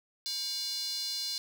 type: tone with high-pass filter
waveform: square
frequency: 319.6 Hz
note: D#4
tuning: 47 cents sharp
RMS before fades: -35 dBFS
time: 0.26-1.38 s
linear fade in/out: 0 ms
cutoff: 4400 Hz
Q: 7.7
effects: none